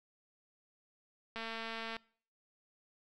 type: click train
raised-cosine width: 0.3 ms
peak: -26 dBFS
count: 138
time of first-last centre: 1.36-1.966 s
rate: 226 Hz
effects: noise-tail reverb RT60 0.5 s tail -23 dB re dry